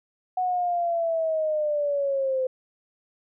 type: linear sweep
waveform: sine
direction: down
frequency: 740 to 513 Hz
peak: -22 dBFS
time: 0.37-2.47 s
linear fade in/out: 5 ms
effects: none